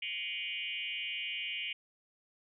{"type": "tone with frequency modulation", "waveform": "sine", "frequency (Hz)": 2637, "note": "E7", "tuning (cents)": 0, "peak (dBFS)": -35, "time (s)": [0.02, 1.73], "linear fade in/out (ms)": 5, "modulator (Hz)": 182, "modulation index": 2.6, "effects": []}